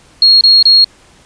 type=tone bursts; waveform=sine; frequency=4290 Hz; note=C8; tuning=42 cents sharp; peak=-3 dBFS; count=3; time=0.22-0.844 s; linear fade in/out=2 ms; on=190 ms; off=27 ms; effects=pink hiss -45 dBFS RMS until 1.25 s + resampled to 22050 Hz